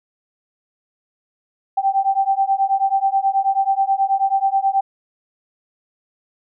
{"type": "beating tone pair", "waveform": "sine", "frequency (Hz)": [776, 785.3], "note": ["G5", "G5"], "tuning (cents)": [-18, 3], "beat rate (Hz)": 9.3, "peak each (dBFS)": -18, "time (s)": [1.77, 4.81], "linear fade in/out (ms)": 10, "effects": []}